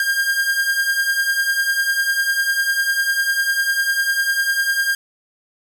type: beating tone pair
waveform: 45% pulse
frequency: 1600 / 1610 Hz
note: G6 / G6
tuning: +35 / +46 cents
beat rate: 10 Hz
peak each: -23 / -18 dBFS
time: 0-4.95 s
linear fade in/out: 2 ms
effects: none